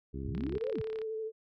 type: harmonic tone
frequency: 67.8 Hz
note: C#2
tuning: 38 cents flat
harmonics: 1 / 2 / 3 / 4 / 5 / 6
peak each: -39 / -42 / -44 / -45 / -46 / -47 dBFS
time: 0.13-0.59 s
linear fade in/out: 20 ms
type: linear two-way sweep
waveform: sine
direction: up then down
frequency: 43.99 to 554.4 to 43.99 Hz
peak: -34 dBFS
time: 0.24-0.82 s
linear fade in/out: 10 ms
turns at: 0.7 s
type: click train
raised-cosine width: 0.3 ms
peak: -32 dBFS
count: 24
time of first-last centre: 0.35-1.017 s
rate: 34.5 Hz
type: tone with vibrato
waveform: sine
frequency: 439.7 Hz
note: A4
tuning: 1 cent flat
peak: -34 dBFS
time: 0.52-1.32 s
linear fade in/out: 50 ms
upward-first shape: sine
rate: 12 Hz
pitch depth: 21 cents each way
effects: none